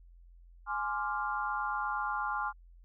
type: chord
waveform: sine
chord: D half-diminished seventh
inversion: second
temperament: equal with one note detuned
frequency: 837.4 / 1046.5 / 1174.7 / 1396.9 Hz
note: Ab5 / C6 / D6 / F6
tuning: +14 / 0 / 0 / 0 cents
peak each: -36 / -37 / -38 / -36 dBFS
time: 0.66-2.53 s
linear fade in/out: 50 ms
effects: added 43 Hz sine -53 dBFS peak until 2.84 s